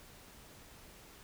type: silence
effects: pink hiss -56 dBFS RMS until 1.23 s